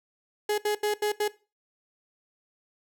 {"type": "tone bursts at uneven times", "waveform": "35% pulse", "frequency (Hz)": 419.1, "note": "G#4", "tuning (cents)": 16, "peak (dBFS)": -22, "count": 5, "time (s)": [[0.49, 0.58], [0.65, 0.75], [0.83, 0.94], [1.02, 1.12], [1.2, 1.28]], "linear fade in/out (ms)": 5, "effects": ["noise-tail reverb RT60 0.3 s tail -18 dB re dry"]}